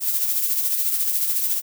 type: noise with tremolo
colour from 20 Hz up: violet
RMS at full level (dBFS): -20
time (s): 0-1.62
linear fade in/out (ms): 50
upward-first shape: sine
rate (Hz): 14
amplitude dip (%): 45
effects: none